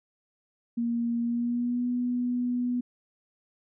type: tone with pitch glide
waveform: sine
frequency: 234.9 to 245.6 Hz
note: A#3 to B3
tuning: +13 to -9 cents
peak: -25 dBFS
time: 0.77-2.81 s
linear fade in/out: 10 ms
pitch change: +78 cents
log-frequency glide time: 1.21-1.87 s
effects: none